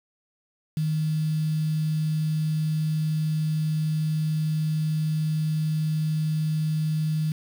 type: tone with quantisation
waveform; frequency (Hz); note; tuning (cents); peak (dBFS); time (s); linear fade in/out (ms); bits
sine; 155.56; D#3; 0; -22; 0.77-7.32; 2; 7
effects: none